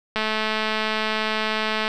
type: click train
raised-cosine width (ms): 0.3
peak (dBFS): -8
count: 374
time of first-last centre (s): 0.16-1.879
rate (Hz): 217
effects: none